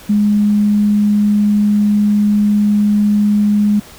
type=tone; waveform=sine; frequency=207.6 Hz; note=G#3; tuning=in tune; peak=-9 dBFS; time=0.09-3.8 s; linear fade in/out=10 ms; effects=pink hiss -38 dBFS RMS until 3.98 s